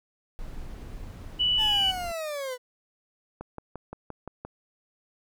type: noise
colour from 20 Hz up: brown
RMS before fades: -39 dBFS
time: 0.39-2.12 s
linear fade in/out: 0 ms
type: tone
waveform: sine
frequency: 2960 Hz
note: F#7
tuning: in tune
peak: -21 dBFS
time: 1.39-1.92 s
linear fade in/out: 20 ms
type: linear sweep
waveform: 40% pulse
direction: down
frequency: 887 to 488.9 Hz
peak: -30 dBFS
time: 1.57-2.58 s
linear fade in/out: 50 ms
type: click train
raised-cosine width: 1 ms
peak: -23 dBFS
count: 7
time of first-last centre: 3.41-4.45 s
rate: 5.77 Hz
effects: none